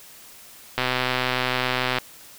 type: click train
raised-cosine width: 0.3 ms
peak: -6 dBFS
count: 154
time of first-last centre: 0.78-1.985 s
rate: 127 Hz
effects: white hiss -46 dBFS RMS until 2.38 s